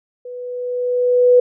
sine tone with level ramp, 493.9 Hz, B4, in tune, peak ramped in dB -29 to -6 dBFS, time 0.25-1.4 s, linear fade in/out 5 ms, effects none

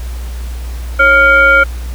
sine tone with frequency modulation, 1400 Hz, F6, 4 cents sharp, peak -4 dBFS, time 0.99-1.64 s, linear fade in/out 10 ms, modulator 852 Hz, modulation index 0.7, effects added 60 Hz sine -19 dBFS peak until 1.94 s + pink hiss -35 dBFS RMS until 1.94 s

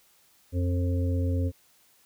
harmonic tone, 88.4 Hz, F2, 22 cents sharp, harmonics 1 / 3 / 5 / 6, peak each -24 / -32 / -39 / -38 dBFS, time 0.52-1.52 s, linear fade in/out 50 ms, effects white hiss -62 dBFS RMS until 2.05 s

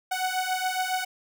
sawtooth beating tone pair, 740 / 747.2 Hz, F#5 / F#5, 0 / +17 cents, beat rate 7.2 Hz, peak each -25 dBFS, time 0.11-1.05 s, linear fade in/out 10 ms, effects none

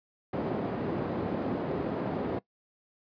white band-pass noise, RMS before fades -32 dBFS, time 0.33-2.39 s, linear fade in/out 5 ms, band 150 to 420 Hz, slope 12 dB/octave, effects noise-tail reverb RT60 0.1 s tail -20 dB re dry + resampled to 11025 Hz

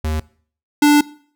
square tone pair in turn, 77.78 / 293.7 Hz, D#2 / D4, 0 / 0 cents, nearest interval octave + major seventh, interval 2300 cents, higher second, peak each -19 / -9 dBFS, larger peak second, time 0.04-0.2 / 0.82-1.01 s, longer second, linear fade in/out 5 ms, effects noise-tail reverb RT60 0.5 s tail -21 dB re dry

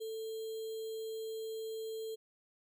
sine tone with sample-and-hold, 443.1 Hz, A4, 12 cents sharp, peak -38 dBFS, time 0-2.16 s, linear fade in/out 20 ms, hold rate 3675 Hz, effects none

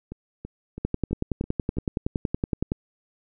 two click trains, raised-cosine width 3 ms, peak -11 / -22 dBFS, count 21 / 6, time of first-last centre 0.85-2.719 / 0.12-1.77 s, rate 10.7 / 3.03 Hz, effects none

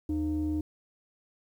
sine tone pair together, 79.8 / 305.8 Hz, D#2 / D#4, +44 / -30 cents, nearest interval octave + major seventh, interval 2326 cents, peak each -31 / -27 dBFS, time 0.09-0.61 s, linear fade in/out 5 ms, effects tanh soft clip ceiling -23 dBFS + 10-bit

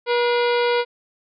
harmonic tone with a mistuned harmonic, 480.9 Hz, B4, 46 cents flat, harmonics 1 / 2 / 3 / 4 / 5 / 6 / 7 / 8 / 9 / 10, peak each -18 / -24 / -28 / -30 / -32 / -34 / -35 / -36 / -37 / -38 dBFS, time 0.06-0.85 s, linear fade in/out 50 ms, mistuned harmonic 4, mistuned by +120 cents, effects none

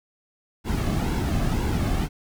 brown noise with flanger, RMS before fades -24 dBFS, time 0.64-2.09 s, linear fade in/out 50 ms, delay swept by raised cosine 1.6 to 2.14 ms, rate 2 Hz, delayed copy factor -0.55, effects none

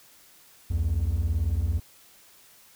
triangle beating tone pair, 67 / 85 Hz, C2 / F2, +42 / -46 cents, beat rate 18 Hz, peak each -24 / -22 dBFS, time 0.7-1.8 s, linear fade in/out 10 ms, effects tanh soft clip ceiling -16 dBFS + white hiss -55 dBFS RMS until 2.75 s

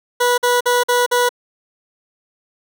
20% pulse tone bursts, 489 Hz, B4, 17 cents flat, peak -8 dBFS, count 5, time 0.2-1.292 s, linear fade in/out 10 ms, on 180 ms, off 48 ms, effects none

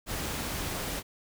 pink noise, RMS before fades -34 dBFS, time 0.06-1.03 s, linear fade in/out 50 ms, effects none

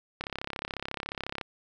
click train, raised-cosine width 0.3 ms, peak -17 dBFS, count 42, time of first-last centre 0.21-1.412 s, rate 34.1 Hz, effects none

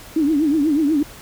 sine tone with vibrato, 300.8 Hz, D4, 42 cents sharp, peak -14 dBFS, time 0.16-1.03 s, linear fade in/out 5 ms, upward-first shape triangle, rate 8.2 Hz, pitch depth 170 cents each way, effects pink hiss -40 dBFS RMS until 1.21 s

